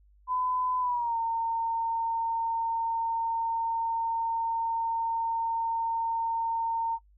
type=tone with pitch glide; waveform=sine; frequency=1008 to 913.7 Hz; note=B5 to A#5; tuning=+35 to -35 cents; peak=-26 dBFS; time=0.27-6.99 s; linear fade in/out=50 ms; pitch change=-170 cents; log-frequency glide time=0.8-1.17 s; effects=noise-tail reverb RT60 0.1 s tail -22 dB re dry + added 50 Hz sine -57 dBFS peak until 7.17 s